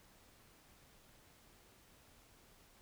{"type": "silence", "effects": ["pink hiss -65 dBFS RMS until 2.81 s"]}